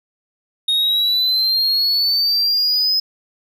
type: exponential sweep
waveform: triangle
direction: up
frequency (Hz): 3717 to 5100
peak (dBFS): -13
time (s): 0.68-3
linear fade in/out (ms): 5
effects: none